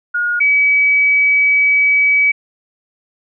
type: tone pair in turn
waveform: sine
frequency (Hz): 1436 / 2280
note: F6 / C#7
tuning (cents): +48 / +48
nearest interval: minor sixth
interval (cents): 800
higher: second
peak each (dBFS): -14 / -9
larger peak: second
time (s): 0.14-0.4 / 0.4-2.32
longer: second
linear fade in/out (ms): 10
effects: none